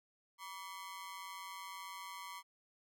sawtooth ring-modulated tone, 1058 Hz, C6, 19 cents sharp, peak -39 dBFS, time 0.38-2.43 s, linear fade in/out 50 ms, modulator 90.9 Hz, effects none

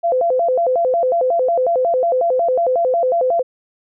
sine tone with vibrato, 590 Hz, D5, 8 cents sharp, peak -13 dBFS, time 0.03-3.43 s, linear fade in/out 20 ms, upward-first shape square, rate 5.5 Hz, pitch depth 250 cents each way, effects none

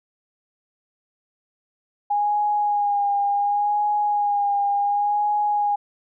sine tone with vibrato, 820 Hz, G#5, 22 cents flat, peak -18 dBFS, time 2.1-5.76 s, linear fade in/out 10 ms, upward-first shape sine, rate 0.69 Hz, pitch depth 27 cents each way, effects none

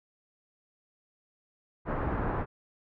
pink low-pass noise, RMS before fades -31 dBFS, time 1.85-2.46 s, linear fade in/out 50 ms, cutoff 1500 Hz, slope 24 dB/octave, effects none

